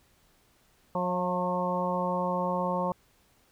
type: harmonic tone with a mistuned harmonic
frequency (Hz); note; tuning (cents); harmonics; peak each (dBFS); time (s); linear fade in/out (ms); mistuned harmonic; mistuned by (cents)
180.3; F#3; -45; 1 / 2 / 3 / 4 / 5 / 6; -32 / -39 / -31 / -38 / -32 / -34; 0.95-2.92; 2; 4; -37
effects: pink hiss -65 dBFS RMS until 3.51 s